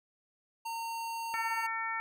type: tone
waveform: square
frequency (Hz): 916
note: A#5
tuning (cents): -31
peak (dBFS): -36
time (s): 0.65-1.67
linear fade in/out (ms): 10
type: harmonic tone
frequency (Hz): 450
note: A4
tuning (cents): +39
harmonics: 2 / 3 / 4 / 5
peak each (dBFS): -38 / -38 / -38 / -38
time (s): 1.34-2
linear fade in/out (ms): 0
effects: none